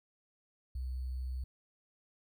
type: tone with sample-and-hold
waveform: sine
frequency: 63.9 Hz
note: C2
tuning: 40 cents flat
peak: -35 dBFS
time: 0.75-1.44 s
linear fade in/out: 5 ms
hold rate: 4410 Hz
effects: none